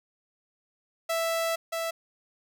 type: tone pair in turn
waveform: sawtooth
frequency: 660 / 660 Hz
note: E5 / E5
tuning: +2 / +2 cents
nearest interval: unison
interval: 0 cents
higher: neither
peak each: -22 / -25 dBFS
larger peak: first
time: 1.09-1.56 / 1.72-1.91 s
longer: first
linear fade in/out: 10 ms
effects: none